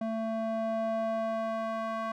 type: tone with band-pass filter sweep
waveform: square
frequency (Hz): 223.3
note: A3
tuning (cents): +26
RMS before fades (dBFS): -32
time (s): 0.01-2.12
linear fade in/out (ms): 5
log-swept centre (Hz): 480 to 1000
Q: 2.4
effects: none